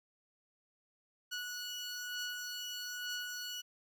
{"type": "beating tone pair", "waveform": "15% pulse", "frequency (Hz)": [1466, 1467.1], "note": ["F#6", "F#6"], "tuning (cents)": [-16, -15], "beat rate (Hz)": 1.1, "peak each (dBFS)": [-39, -34], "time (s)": [1.31, 3.62], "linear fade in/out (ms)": 20, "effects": []}